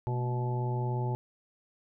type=harmonic tone with a mistuned harmonic; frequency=123.47 Hz; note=B2; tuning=in tune; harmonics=1 / 2 / 3 / 4 / 5 / 6 / 7; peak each=-29 / -44 / -38 / -46 / -46 / -49 / -38 dBFS; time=0.07-1.15 s; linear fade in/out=0 ms; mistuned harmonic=2; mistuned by=-130 cents; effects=none